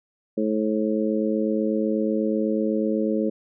harmonic tone, 108.1 Hz, A2, 30 cents flat, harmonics 2 / 3 / 4 / 5, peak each -24 / -26 / -27 / -28 dBFS, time 0.37-3.3 s, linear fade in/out 10 ms, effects none

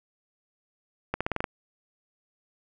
accelerating click train, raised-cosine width 0.5 ms, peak -12 dBFS, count 7, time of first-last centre 1.14-1.442 s, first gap 66 ms, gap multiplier 0.89, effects none

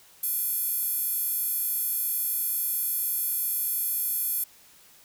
square tone with high-pass filter, 489.8 Hz, B4, 14 cents flat, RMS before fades -28 dBFS, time 0.23-4.44 s, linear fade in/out 5 ms, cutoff 12000 Hz, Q 3.3, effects white hiss -55 dBFS RMS until 5.04 s

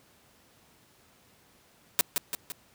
white noise with echo, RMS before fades -22 dBFS, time 1.99-2.01 s, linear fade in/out 0 ms, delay 170 ms, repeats 3, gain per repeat -5 dB, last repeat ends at 2.52 s, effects pink hiss -61 dBFS RMS until 2.74 s + high-pass 80 Hz 12 dB/octave

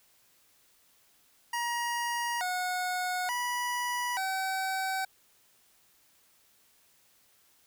25% pulse tone with pitch steps, 950 / 729 / 977 / 764 Hz, A#5 / F#5 / B5 / G5, +33 / -26 / -19 / -45 cents, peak -26 dBFS, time 1.53-5.05 s, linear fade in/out 5 ms, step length 880 ms, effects white hiss -65 dBFS RMS until 7.66 s

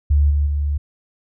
sine tone with level steps, 72.6 Hz, D2, 19 cents flat, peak -11 / -14 / -17 dBFS, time 0.1-0.78 s, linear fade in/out 10 ms, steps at 0.3 / 0.46 s, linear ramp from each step 10 ms, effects none

